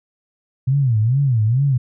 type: tone with vibrato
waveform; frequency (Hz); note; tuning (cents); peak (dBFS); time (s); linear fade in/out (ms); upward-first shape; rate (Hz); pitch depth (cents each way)
sine; 123.3; B2; -2; -13; 0.67-1.78; 10; sine; 2.3; 250
effects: none